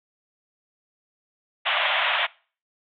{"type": "band-pass noise", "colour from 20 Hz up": "white", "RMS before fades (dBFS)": -23, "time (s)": [1.65, 2.27], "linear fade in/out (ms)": 20, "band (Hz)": [570, 3500], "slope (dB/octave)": 96, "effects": ["noise-tail reverb RT60 0.4 s tail -23 dB re dry"]}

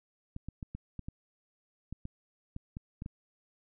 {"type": "clicks", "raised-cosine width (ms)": 5, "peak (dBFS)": -27, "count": 12, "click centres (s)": [0.364, 0.486, 0.628, 0.75, 0.993, 1.085, 1.926, 2.054, 2.564, 2.769, 3.021, 3.061], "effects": []}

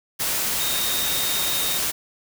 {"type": "tone in noise", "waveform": "sine", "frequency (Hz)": 3707, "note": "A#7", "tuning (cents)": -10, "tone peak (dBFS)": -27, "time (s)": [0.59, 1.79], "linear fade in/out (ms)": 20, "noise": "white", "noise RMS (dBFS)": -24, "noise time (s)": [0.19, 1.92], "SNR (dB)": -6, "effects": []}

